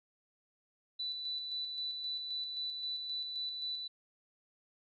sine tone with tremolo, 3977 Hz, B7, 11 cents sharp, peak -35 dBFS, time 0.99-3.88 s, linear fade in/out 10 ms, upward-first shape square, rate 3.8 Hz, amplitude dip 35%, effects none

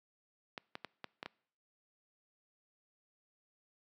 clicks, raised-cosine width 0.3 ms, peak -25 dBFS, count 6, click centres 0.578 / 0.754 / 0.847 / 1.043 / 1.229 / 1.26 s, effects noise-tail reverb RT60 0.6 s tail -24 dB re dry + high-pass 150 Hz 12 dB/octave

